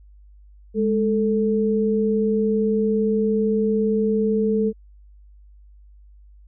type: tone pair together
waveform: sine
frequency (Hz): 208.2 / 441.2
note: G#3 / A4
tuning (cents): +5 / +5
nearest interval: octave + minor second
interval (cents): 1300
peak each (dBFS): -20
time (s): 0.74-4.73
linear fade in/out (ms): 50
effects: added 50 Hz sine -45 dBFS peak until 6.47 s